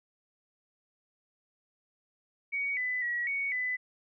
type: tone with pitch steps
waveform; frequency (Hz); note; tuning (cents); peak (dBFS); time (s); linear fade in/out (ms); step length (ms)
sine; 2246 / 2001 / 1920 / 2229 / 2002; C#7 / B6 / B6 / C#7 / B6; +22 / +22 / -49 / +9 / +23; -29; 2.52-3.77; 20; 250
effects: none